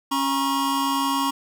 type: tone cluster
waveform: square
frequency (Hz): 275 / 953 / 1092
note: C#4 / A#5 / C#6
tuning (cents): -14 / +38 / -26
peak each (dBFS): -26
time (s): 0.11-1.31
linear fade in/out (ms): 10
effects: none